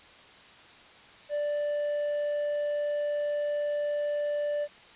triangle tone, 587.3 Hz, D5, in tune, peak -25 dBFS, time 1.29-4.68 s, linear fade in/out 50 ms, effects white hiss -52 dBFS RMS until 4.95 s + resampled to 8000 Hz

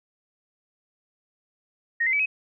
sine tone with pitch steps, 1863 / 2067 / 2294 / 2545 Hz, A#6 / C7 / D7 / D#7, -2 / -22 / -41 / +39 cents, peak -20 dBFS, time 2-2.26 s, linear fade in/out 10 ms, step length 65 ms, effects none

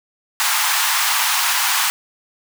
pink high-pass noise, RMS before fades -18 dBFS, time 0.4-1.9 s, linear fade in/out 0 ms, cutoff 830 Hz, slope 48 dB/octave, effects none

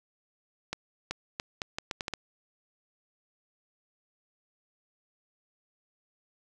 accelerating click train, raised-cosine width 0.2 ms, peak -15 dBFS, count 9, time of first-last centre 0.73-2.137 s, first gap 380 ms, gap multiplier 0.76, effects none

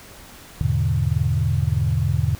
sine chord, E dominant seventh, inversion none, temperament equal, 82.41 / 103.83 / 123.47 / 146.83 Hz, E2 / G#2 / B2 / D3, 0 / 0 / 0 / 0 cents, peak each -23 dBFS, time 0.61-2.35 s, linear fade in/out 0 ms, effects pink hiss -43 dBFS RMS until 2.39 s

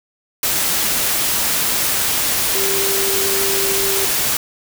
sine tone in noise, 392 Hz, G4, in tune, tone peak -22 dBFS, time 2.55-4.05 s, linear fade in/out 2 ms, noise white, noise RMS -18 dBFS, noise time 0.43-4.37 s, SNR -7 dB, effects none

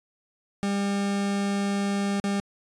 40% pulse tone with dropouts, 200 Hz, G3, 35 cents sharp, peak -23 dBFS, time 0.63-2.4 s, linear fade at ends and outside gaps 0 ms, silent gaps 2.2-2.241 s, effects resampled to 22050 Hz

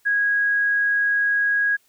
sine tone, 1650 Hz, G#6, 12 cents flat, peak -17 dBFS, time 0.05-1.77 s, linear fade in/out 20 ms, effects white hiss -62 dBFS RMS until 1.88 s

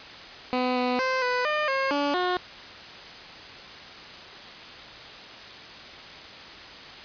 15% pulse tone with pitch steps, 251.7 / 249.4 / 519 / 497.2 / 605 / 538 / 286.9 / 361.3 Hz, B3 / B3 / C5 / B4 / D#5 / C5 / D4 / F#4, +33 / +17 / -14 / +12 / -49 / +48 / -40 / -41 cents, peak -17 dBFS, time 0.53-2.37 s, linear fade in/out 0 ms, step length 230 ms, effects white hiss -42 dBFS RMS until 7.04 s + resampled to 11025 Hz

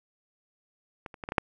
clicks, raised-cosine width 0.5 ms, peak -23 / -29 / -22 / -19 / -16 / -6 dBFS, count 6, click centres 1.062 / 1.142 / 1.238 / 1.289 / 1.321 / 1.382 s, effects none

